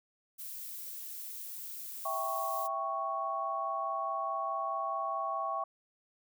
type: noise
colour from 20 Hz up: violet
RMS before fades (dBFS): -43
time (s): 0.38-2.68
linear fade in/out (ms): 20
type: chord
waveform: sine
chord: C# diminished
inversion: first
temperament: equal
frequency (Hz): 659.3 / 784 / 1108.7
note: E5 / G5 / C#6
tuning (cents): 0 / 0 / 0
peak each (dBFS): -38 / -38 / -34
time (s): 2.05-5.64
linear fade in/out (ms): 5
effects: none